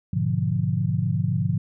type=chord; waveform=sine; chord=G# diminished seventh; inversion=none; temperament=equal; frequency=103.83 / 123.47 / 146.83 / 174.61 Hz; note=G#2 / B2 / D3 / F3; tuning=0 / 0 / 0 / 0 cents; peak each=-26 dBFS; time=0.13-1.58 s; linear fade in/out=5 ms; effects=none